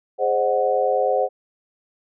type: chord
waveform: sine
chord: Ab dominant seventh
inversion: none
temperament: equal with one note detuned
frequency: 415.3 / 523.3 / 611.9 / 740 Hz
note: Ab4 / C5 / Eb5 / Gb5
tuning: 0 / 0 / -29 / 0 cents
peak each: -25 / -20 / -25 / -22 dBFS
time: 0.18-1.29 s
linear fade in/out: 50 ms
effects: none